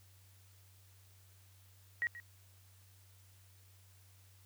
sine tone with echo, 1899 Hz, A#6, 32 cents sharp, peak -31 dBFS, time 2.02-2.07 s, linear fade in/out 0 ms, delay 130 ms, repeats 1, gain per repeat -15 dB, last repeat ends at 2.2 s, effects added 95 Hz sine -61 dBFS peak until 4.45 s + white hiss -67 dBFS RMS until 4.45 s

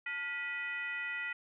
sine tone with frequency modulation, 1954 Hz, B6, 19 cents flat, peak -35 dBFS, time 0.06-1.33 s, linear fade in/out 5 ms, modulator 536 Hz, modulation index 1, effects none

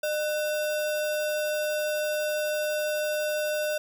sine tone with sample-and-hold, 606 Hz, D#5, 46 cents flat, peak -25 dBFS, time 0.03-3.78 s, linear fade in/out 5 ms, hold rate 2100 Hz, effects none

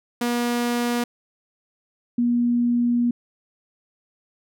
sawtooth / sine tone pair in turn, 240 / 240 Hz, B3 / B3, -49 / -49 cents, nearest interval unison, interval 0 cents, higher neither, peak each -17 dBFS, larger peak neither, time 0.21-1.04 / 2.18-3.11 s, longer second, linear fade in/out 5 ms, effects none

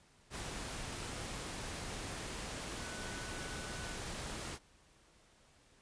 sine tone in noise, 1492 Hz, F#6, 14 cents sharp, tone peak -50 dBFS, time 2.78-3.99 s, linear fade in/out 50 ms, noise pink, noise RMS -43 dBFS, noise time 0.3-4.59 s, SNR -10 dB, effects pink hiss -66 dBFS RMS until 5.81 s + resampled to 22050 Hz

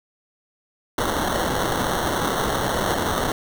white noise with sample-and-hold, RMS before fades -23 dBFS, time 0.98-3.32 s, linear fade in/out 2 ms, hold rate 2450 Hz, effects none

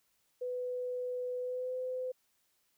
sine tone with pitch glide, 498.1 to 509.2 Hz, B4 to C5, +15 to -47 cents, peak -34 dBFS, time 0.41-2.12 s, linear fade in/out 10 ms, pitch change +38 cents, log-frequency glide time 1.39-1.75 s, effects white hiss -75 dBFS RMS until 2.77 s

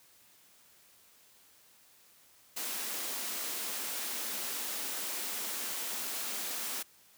white high-pass noise, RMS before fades -37 dBFS, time 2.56-6.83 s, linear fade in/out 10 ms, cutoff 190 Hz, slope 96 dB/octave, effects white hiss -62 dBFS RMS until 7.17 s + high-pass 60 Hz 12 dB/octave

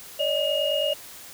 sine tone cluster, 569 / 618 / 2859 Hz, C#5 / D#5 / F7, +45 / -12 / +40 cents, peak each -26 dBFS, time 0.19-0.94 s, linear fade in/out 10 ms, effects white hiss -43 dBFS RMS until 1.33 s

